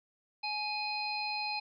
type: harmonic tone with a mistuned harmonic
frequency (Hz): 830.6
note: G#5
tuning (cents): 0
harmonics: 1 / 3 / 5 / 6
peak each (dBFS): -37 / -37 / -38 / -47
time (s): 0.43-1.6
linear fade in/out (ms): 10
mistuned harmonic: 1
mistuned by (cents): +24
effects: none